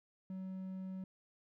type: tone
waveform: triangle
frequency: 188.3 Hz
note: F#3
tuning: 31 cents sharp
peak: -39 dBFS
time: 0.3-1.04 s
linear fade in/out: 2 ms
effects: none